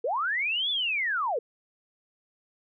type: linear two-way sweep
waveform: sine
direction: up then down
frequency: 423.1 to 3520 to 423.1 Hz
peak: -25 dBFS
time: 0.04-1.39 s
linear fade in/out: 5 ms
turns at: 0.7 s
effects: none